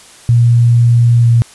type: tone with pitch glide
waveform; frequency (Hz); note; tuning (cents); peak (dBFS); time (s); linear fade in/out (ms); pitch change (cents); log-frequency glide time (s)
sine; 118.7 to 117.4; A#2 to A#2; +32 to +13; -5; 0.29-1.42; 0; -19; 1.2-1.27
effects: white hiss -39 dBFS RMS until 1.54 s + resampled to 24000 Hz